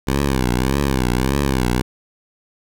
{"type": "tone with vibrato", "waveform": "10% pulse", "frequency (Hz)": 65.41, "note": "C2", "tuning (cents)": 0, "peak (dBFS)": -8, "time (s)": [0.07, 1.82], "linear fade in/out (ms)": 10, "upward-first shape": "triangle", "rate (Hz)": 1.7, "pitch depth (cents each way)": 160, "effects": []}